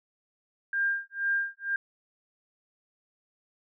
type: tone with tremolo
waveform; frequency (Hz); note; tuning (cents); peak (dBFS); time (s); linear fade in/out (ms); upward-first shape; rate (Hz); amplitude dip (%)
sine; 1600; G6; +35; -23; 0.73-1.76; 2; sine; 2.1; 100
effects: none